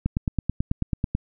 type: click train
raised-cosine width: 5 ms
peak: -10 dBFS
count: 11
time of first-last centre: 0.06-1.151 s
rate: 9.17 Hz
effects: none